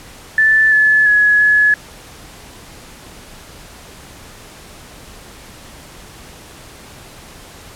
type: tone with pitch steps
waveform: sine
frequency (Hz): 1756 / 1725 / 1688 / 1701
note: A6 / A6 / G#6 / G#6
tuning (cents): -4 / -35 / +28 / +41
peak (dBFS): -8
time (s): 0.38-1.74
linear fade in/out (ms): 2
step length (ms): 340
effects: pink hiss -38 dBFS RMS until 7.75 s + low-pass 12000 Hz 12 dB/octave